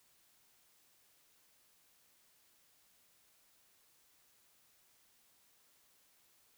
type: silence
effects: white hiss -70 dBFS RMS until 6.57 s